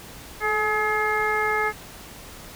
harmonic tone with a mistuned harmonic, 424.5 Hz, G#4, 38 cents sharp, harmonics 1 / 2 / 3 / 4 / 5, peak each -27 / -27 / -27 / -27 / -27 dBFS, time 0.4-1.73 s, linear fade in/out 50 ms, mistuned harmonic 1, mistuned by +26 cents, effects pink hiss -42 dBFS RMS until 2.55 s

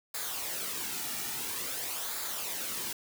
white noise with flanger, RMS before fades -36 dBFS, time 0.14-2.93 s, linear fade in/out 5 ms, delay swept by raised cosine 0.34 to 1.94 ms, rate 0.49 Hz, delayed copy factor -0.55, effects none

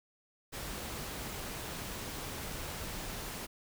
pink noise, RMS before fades -41 dBFS, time 0.52-3.47 s, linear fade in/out 20 ms, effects none

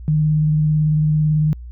sine tone with vibrato, 153.4 Hz, D#3, 24 cents flat, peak -13 dBFS, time 0.08-1.53 s, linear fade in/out 0 ms, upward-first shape square, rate 18 Hz, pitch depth 15 cents each way, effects added 60 Hz sine -31 dBFS peak until 1.71 s

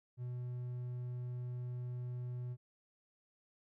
triangle tone, 123.47 Hz, B2, in tune, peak -37 dBFS, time 0.17-2.57 s, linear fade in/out 50 ms, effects none

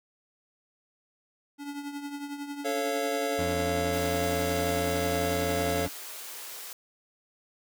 square tone with tremolo, 286 Hz, D4, 46 cents flat, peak -33 dBFS, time 1.58-5.9 s, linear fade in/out 50 ms, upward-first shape triangle, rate 11 Hz, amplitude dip 65%
square chord, A augmented, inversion none, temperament just, 440 / 550 / 687.5 Hz, A4 / C#5 / E#5, 0 / -14 / -27 cents, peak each -33 dBFS, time 2.64-5.87 s, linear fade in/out 20 ms
20% pulse tone, 86.2 Hz, F2, 22 cents flat, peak -27 dBFS, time 3.38-5.88 s, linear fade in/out 10 ms
white high-pass noise, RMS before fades -41 dBFS, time 3.93-6.73 s, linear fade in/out 0 ms, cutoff 350 Hz, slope 24 dB/octave
effects none

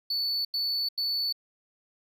triangle tone bursts, 4468 Hz, C#8, 13 cents sharp, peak -25 dBFS, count 3, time 0.1-1.326 s, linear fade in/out 5 ms, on 350 ms, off 88 ms, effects none

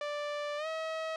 sawtooth tone with pitch glide, 587.3 to 640.5 Hz, D5 to E5, 0 to -50 cents, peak -30 dBFS, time 0.01-1.16 s, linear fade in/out 2 ms, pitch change +150 cents, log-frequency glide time 0.57-0.67 s, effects low-pass 4000 Hz 12 dB/octave

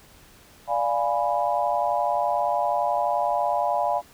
sine chord, D diminished seventh, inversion none, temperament equal, 587.3 / 698.5 / 830.6 / 987.8 Hz, D5 / F5 / Ab5 / Cb6, 0 / 0 / 0 / 0 cents, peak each -27 / -25 / -26 / -28 dBFS, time 0.67-4.02 s, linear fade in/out 50 ms, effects pink hiss -52 dBFS RMS until 4.13 s

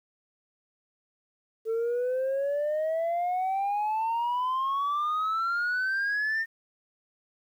sine exponential sweep, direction up, 442.5 to 1828 Hz, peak -23 dBFS, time 1.65-6.46 s, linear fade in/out 50 ms, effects tanh soft clip ceiling -24 dBFS + 10-bit

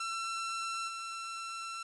sawtooth tone with level steps, 1346 Hz, E6, 36 cents sharp, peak -31 / -35 dBFS, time 0-1.83 s, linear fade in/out 5 ms, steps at 0.87 s, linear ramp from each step 20 ms, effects resampled to 22050 Hz + 10-bit

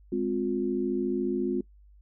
sine chord, F minor, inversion first, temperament equal with one note detuned, 207.7 / 261.6 / 355.1 Hz, Ab3 / C4 / F4, 0 / 0 / +29 cents, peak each -32 / -30 / -28 dBFS, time 0.12-1.61 s, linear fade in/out 5 ms, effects noise-tail reverb RT60 0.1 s tail -21 dB re dry + added 50 Hz sine -52 dBFS peak until 2.01 s

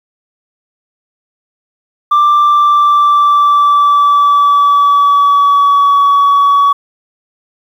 sine tone with pitch glide, 1180 to 1130.6 Hz, D6 to C#6, +8 to +34 cents, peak -3 dBFS, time 2.11-6.73 s, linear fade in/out 10 ms, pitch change -74 cents, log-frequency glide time 2.33-6.02 s, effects tanh soft clip ceiling -4 dBFS + 7-bit

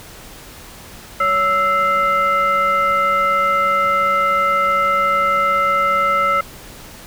sine tone with frequency modulation, 1318.5 Hz, E6, in tune, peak -13 dBFS, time 1.2-6.41 s, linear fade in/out 5 ms, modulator 758 Hz, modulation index 0.73, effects pink hiss -38 dBFS RMS until 7.06 s

